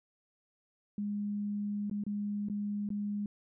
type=tone with dropouts; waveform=sine; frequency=205.6 Hz; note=G#3; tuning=17 cents flat; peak=-32 dBFS; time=0.98-3.26 s; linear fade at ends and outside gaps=2 ms; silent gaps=1.898-1.912 / 2.038-2.065 / 2.486-2.498 / 2.89-2.903 s; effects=none